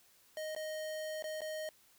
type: tone with dropouts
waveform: square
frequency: 622.3 Hz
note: D#5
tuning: in tune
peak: -39 dBFS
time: 0.37-1.69 s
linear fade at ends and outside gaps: 1 ms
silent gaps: 0.55-0.563 / 1.224-1.241 / 1.407-1.417 s
effects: white hiss -66 dBFS RMS until 1.98 s